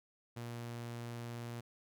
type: tone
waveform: sawtooth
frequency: 118.4 Hz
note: A#2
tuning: 27 cents sharp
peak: -38 dBFS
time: 0.36-1.61 s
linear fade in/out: 10 ms
effects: none